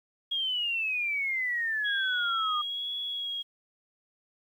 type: exponential sweep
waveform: sine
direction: down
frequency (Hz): 3300 to 1200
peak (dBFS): -27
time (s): 0.31-2.62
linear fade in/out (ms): 10
type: tone with vibrato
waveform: sine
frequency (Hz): 3322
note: G#7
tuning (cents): 0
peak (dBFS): -31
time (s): 1.84-3.43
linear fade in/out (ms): 20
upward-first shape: sine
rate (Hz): 1.1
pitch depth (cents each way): 22
effects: 10-bit